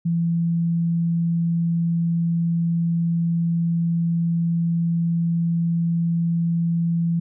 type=tone; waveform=sine; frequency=168.3 Hz; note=E3; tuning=36 cents sharp; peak=-18 dBFS; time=0.05-7.2 s; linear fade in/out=10 ms; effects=none